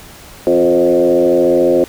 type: tone with frequency modulation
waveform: sine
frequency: 440 Hz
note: A4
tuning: in tune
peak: -8 dBFS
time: 0.47-1.84 s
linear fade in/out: 0 ms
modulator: 86 Hz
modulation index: 1.9
effects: pink hiss -37 dBFS RMS until 1.88 s